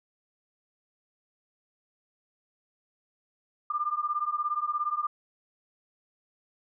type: beating tone pair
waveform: sine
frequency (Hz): 1192 / 1209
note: D6 / D6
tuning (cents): +25 / +50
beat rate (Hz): 17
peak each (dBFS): -30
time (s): 3.7-5.07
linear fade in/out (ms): 5
effects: none